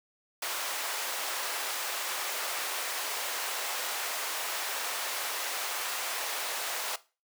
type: high-pass noise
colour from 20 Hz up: pink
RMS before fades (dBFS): -34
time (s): 0.42-6.96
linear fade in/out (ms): 5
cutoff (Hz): 660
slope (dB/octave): 12
effects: noise-tail reverb RT60 0.3 s tail -17 dB re dry + high-pass 400 Hz 12 dB/octave